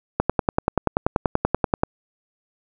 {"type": "click train", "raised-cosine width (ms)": 1, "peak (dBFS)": -3, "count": 18, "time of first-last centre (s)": [0.2, 1.835], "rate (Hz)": 10.4, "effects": []}